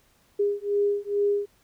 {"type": "beating tone pair", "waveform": "sine", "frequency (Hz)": [406.1, 408.4], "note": ["G#4", "G#4"], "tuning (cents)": [-39, -29], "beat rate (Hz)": 2.3, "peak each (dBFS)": -25, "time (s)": [0.39, 1.46], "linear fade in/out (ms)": 10, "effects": ["pink hiss -63 dBFS RMS until 1.63 s"]}